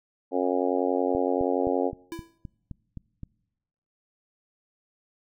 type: harmonic tone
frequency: 90.6 Hz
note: F#2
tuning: 36 cents flat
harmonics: 3 / 4 / 5 / 6 / 7 / 8 / 9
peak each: -28 / -30 / -28 / -29 / -34 / -33 / -34 dBFS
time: 0.31-1.92 s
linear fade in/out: 50 ms
type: click train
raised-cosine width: 5 ms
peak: -25 dBFS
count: 9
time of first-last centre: 1.15-3.233 s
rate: 3.84 Hz
type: tone with exponential decay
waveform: square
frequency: 332.7 Hz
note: E4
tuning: 16 cents sharp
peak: -31 dBFS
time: 2.12-2.38 s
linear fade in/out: 0 ms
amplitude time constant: 55 ms
effects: noise-tail reverb RT60 1.0 s tail -25 dB re dry